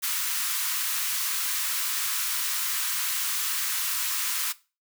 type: high-pass noise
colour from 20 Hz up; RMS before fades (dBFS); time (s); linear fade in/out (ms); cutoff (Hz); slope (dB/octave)
white; -28; 0.02-4.53; 20; 1000; 48
effects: noise-tail reverb RT60 0.3 s tail -18 dB re dry